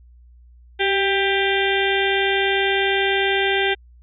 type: harmonic tone with a mistuned harmonic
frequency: 395.4 Hz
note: G4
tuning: 15 cents sharp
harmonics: 1 / 2 / 4 / 5 / 6 / 7 / 8 / 9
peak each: -21 / -25 / -24 / -26 / -27 / -30 / -27 / -29 dBFS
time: 0.79-3.75 s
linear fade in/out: 20 ms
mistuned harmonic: 1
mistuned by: -27 cents
effects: added 60 Hz sine -45 dBFS peak until 4.02 s